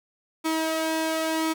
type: tone with flanger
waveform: sawtooth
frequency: 320 Hz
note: D#4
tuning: 49 cents sharp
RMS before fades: -26 dBFS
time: 0.44-1.54 s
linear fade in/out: 20 ms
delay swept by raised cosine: 0.88 to 1.98 ms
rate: 0.94 Hz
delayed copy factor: +0.5
effects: 10-bit